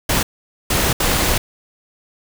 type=noise bursts at uneven times; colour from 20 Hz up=pink; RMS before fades=-17 dBFS; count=3; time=0.09-0.23 / 0.7-0.93 / 1-1.38 s; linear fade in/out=5 ms; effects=none